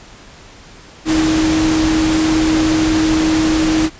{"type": "tone in noise", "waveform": "sine", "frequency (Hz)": 316, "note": "D#4", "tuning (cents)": 27, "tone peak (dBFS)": -12, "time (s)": [1.05, 3.9], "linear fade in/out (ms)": 50, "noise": "pink", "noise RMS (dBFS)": -20, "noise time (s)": [1.05, 3.9], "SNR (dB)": 5, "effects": ["pink hiss -40 dBFS RMS until 3.99 s", "resampled to 16000 Hz"]}